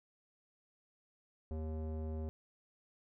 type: tone with low-pass filter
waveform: square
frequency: 78.6 Hz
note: D#2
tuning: 18 cents sharp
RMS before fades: -40 dBFS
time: 1.51-2.29 s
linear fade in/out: 0 ms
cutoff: 530 Hz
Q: 1.4
effects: none